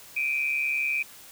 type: tone pair together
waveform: sine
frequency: 2349 / 2489 Hz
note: D7 / D#7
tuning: 0 / 0 cents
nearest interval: minor second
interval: 100 cents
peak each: -27 dBFS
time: 0.16-1.03 s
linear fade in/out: 10 ms
effects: white hiss -48 dBFS RMS until 1.31 s